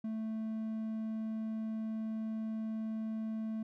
triangle tone, 220.3 Hz, A3, 2 cents sharp, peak -33 dBFS, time 0.04-3.63 s, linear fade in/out 5 ms, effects none

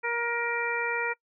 harmonic tone, 471.4 Hz, A#4, 19 cents sharp, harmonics 1 / 2 / 3 / 4 / 5, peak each -33 / -33 / -33 / -33 / -33 dBFS, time 0.03-1.14 s, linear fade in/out 20 ms, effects noise-tail reverb RT60 0.1 s tail -24 dB re dry

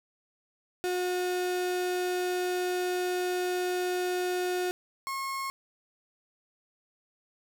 35% pulse tone pair in turn, 361.6 / 1083.6 Hz, F#4 / C#6, -40 / -40 cents, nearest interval octave + perfect fifth, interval 1900 cents, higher second, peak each -26 / -30 dBFS, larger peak first, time 0.84-4.71 / 5.07-5.5 s, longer first, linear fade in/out 0 ms, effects none

